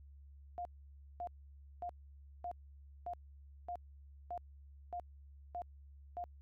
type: tone bursts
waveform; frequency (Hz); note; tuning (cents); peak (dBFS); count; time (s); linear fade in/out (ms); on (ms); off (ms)
sine; 705; F5; +16; -39; 10; 0.58-6.24; 0; 71; 550
effects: added 70 Hz sine -54 dBFS peak until 6.41 s